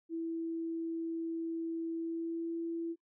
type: tone with pitch glide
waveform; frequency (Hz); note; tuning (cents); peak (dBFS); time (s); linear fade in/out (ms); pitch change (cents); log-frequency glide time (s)
sine; 329.6 to 333.6; E4 to E4; 0 to +21; -34; 0.09-2.96; 50; +21; 1.93-2.56
effects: noise-tail reverb RT60 0.1 s tail -25 dB re dry